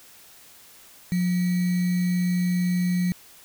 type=tone with sample-and-hold; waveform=sine; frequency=179 Hz; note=F3; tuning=43 cents sharp; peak=-20 dBFS; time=1.12-3.12 s; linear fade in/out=0 ms; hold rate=2100 Hz; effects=white hiss -50 dBFS RMS until 3.44 s